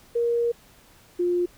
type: tone pair in turn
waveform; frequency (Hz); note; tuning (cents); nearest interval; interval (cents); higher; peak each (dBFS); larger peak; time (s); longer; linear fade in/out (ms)
sine; 471.1 / 352.9; A#4 / F4; +18 / +18; perfect fourth; 500; first; -20 / -20; neither; 0.15-0.52 / 1.19-1.46; first; 10
effects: pink hiss -54 dBFS RMS until 1.57 s